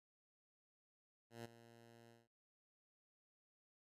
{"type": "tone with ADSR envelope", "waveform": "10% pulse", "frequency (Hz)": 116.54, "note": "A#2", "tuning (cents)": 0, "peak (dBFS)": -39, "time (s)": [1.3, 2.28], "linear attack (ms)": 150, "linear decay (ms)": 13, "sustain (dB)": -15, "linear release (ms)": 190, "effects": ["resampled to 32000 Hz"]}